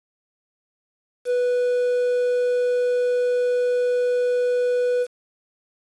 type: tone with quantisation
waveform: triangle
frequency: 492.8 Hz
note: B4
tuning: 4 cents flat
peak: -16 dBFS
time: 1.25-5.07 s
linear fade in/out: 50 ms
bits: 7
effects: resampled to 24000 Hz